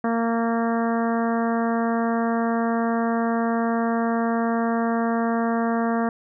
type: harmonic tone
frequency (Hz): 230.3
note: A#3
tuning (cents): -21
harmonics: 1 / 2 / 3 / 4 / 5 / 6 / 7 / 8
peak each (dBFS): -22 / -28 / -27 / -33 / -32 / -36 / -36 / -39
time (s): 0.04-6.09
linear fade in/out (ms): 2
effects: none